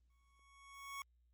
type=tone with exponential growth; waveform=25% pulse; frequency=1108.7 Hz; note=C#6; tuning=in tune; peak=-39 dBFS; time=0.1-1.02 s; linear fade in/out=2 ms; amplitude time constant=200 ms; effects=added 60 Hz sine -70 dBFS peak until 1.33 s + Opus 32 kbps

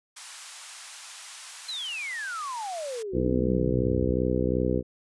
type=band-pass noise; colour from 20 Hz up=white; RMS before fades=-44 dBFS; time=0.16-3.03 s; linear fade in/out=10 ms; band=800 to 10000 Hz; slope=24 dB/octave
type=exponential sweep; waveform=sine; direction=down; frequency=4186 to 70 Hz; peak=-31 dBFS; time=1.68-4.12 s; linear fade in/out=10 ms
type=harmonic tone; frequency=62.8 Hz; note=B1; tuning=30 cents sharp; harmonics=1 / 2 / 3 / 4 / 5 / 6 / 7 / 8; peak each=-31 / -31 / -31 / -31 / -31 / -31 / -31 / -31 dBFS; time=3.12-4.83 s; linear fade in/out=50 ms
effects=resampled to 24000 Hz

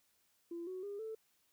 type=tone with pitch steps; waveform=sine; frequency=340.4 / 371.2 / 404.8 / 441.4 Hz; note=F4 / F#4 / G#4 / A4; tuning=-44 / +6 / -44 / +5 cents; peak=-40 dBFS; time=0.51-1.15 s; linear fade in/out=5 ms; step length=160 ms; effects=tanh soft clip ceiling -36 dBFS + white hiss -75 dBFS RMS until 1.52 s

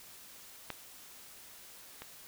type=clicks; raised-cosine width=0.3 ms; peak=-21 / -27 dBFS; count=2; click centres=0.703 / 2.02 s; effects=white hiss -53 dBFS RMS until 2.27 s

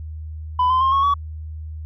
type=tone with pitch steps; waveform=sine; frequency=1000 / 1031.7 / 1064.4 / 1098.1 / 1132.9 Hz; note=B5 / C6 / C6 / C#6 / C#6; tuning=+21 / -25 / +29 / -17 / +37 cents; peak=-12 dBFS; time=0.59-1.14 s; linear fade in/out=5 ms; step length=110 ms; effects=tanh soft clip ceiling -13 dBFS + added 78 Hz sine -29 dBFS peak until 1.85 s

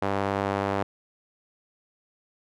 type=tone with band-pass filter; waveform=sawtooth; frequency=99 Hz; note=G2; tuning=18 cents sharp; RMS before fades=-27 dBFS; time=0.02-0.83 s; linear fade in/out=5 ms; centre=780 Hz; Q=0.92; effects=none

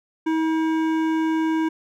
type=tone with hard clipping; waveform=sine; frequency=320 Hz; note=D#4; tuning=49 cents sharp; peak=-21 dBFS; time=0.26-1.69 s; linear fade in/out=10 ms; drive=13 dB; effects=none

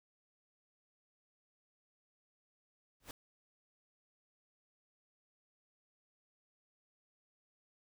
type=noise with exponential growth; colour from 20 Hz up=pink; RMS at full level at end=-42 dBFS; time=3-3.11 s; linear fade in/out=1 ms; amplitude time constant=23 ms; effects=none

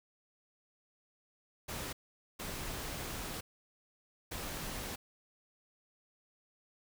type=noise bursts at uneven times; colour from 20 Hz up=pink; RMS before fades=-41 dBFS; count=3; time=1.68-1.93 / 2.39-3.41 / 4.31-4.96 s; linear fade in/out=10 ms; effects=none

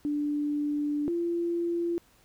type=tone pair in turn; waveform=sine; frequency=293.7 / 342.1 Hz; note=D4 / F4; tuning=0 / -36 cents; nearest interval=minor third; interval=264 cents; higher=second; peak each=-26 dBFS; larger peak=neither; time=0.05-1.08 / 1.08-1.98 s; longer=first; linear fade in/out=0 ms; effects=pink hiss -62 dBFS RMS until 2.24 s

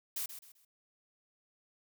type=noise with echo; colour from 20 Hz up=blue; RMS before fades=-37 dBFS; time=0.16-0.26 s; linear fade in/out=5 ms; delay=130 ms; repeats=3; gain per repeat=-10 dB; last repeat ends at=0.65 s; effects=none

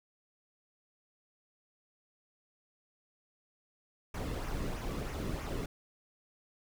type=noise with flanger; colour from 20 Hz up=brown; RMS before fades=-37 dBFS; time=4.14-5.66 s; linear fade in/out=5 ms; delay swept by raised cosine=0.23 to 1.33 ms; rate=3.1 Hz; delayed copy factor=-0.5; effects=none

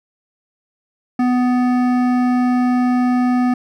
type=tone with hard clipping; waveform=sine; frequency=248.7 Hz; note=B3; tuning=12 cents sharp; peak=-15 dBFS; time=1.19-3.54 s; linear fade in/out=5 ms; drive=13 dB; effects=none

